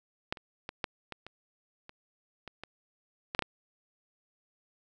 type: clicks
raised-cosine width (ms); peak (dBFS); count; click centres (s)
0.3; -14 / -30 / -21 / -14 / -23 / -28 / -30 / -26 / -25 / -18 / -8 / -17; 12; 0.325 / 0.372 / 0.691 / 0.842 / 1.123 / 1.266 / 1.894 / 2.477 / 2.636 / 3.349 / 3.392 / 3.423
effects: none